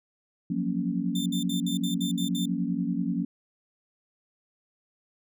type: chord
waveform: sine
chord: Gb major seventh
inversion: third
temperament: equal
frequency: 174.61 / 185 / 233.1 / 277.2 Hz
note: F3 / Gb3 / Bb3 / Db4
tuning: 0 / 0 / 0 / 0 cents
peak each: -31 dBFS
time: 0.5-3.25 s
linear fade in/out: 5 ms
type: tone bursts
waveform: sawtooth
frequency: 3571 Hz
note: A7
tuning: 25 cents sharp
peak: -30 dBFS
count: 8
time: 1.15-2.457 s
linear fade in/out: 5 ms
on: 110 ms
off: 61 ms
effects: none